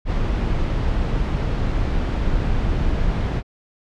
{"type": "noise", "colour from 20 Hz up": "brown", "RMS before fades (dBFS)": -20, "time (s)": [0.05, 3.43], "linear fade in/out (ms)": 50, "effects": ["low-pass 4000 Hz 12 dB/octave"]}